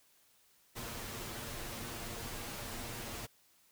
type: noise with comb filter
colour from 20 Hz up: pink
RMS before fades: -43 dBFS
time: 0.75-3.27 s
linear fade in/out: 20 ms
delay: 8.6 ms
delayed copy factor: +0.55
effects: white hiss -68 dBFS RMS until 3.71 s